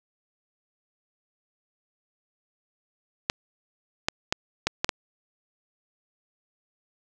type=clicks; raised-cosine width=0.2 ms; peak=-5 dBFS; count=6; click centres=3.299 / 4.085 / 4.325 / 4.67 / 4.845 / 4.892 s; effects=none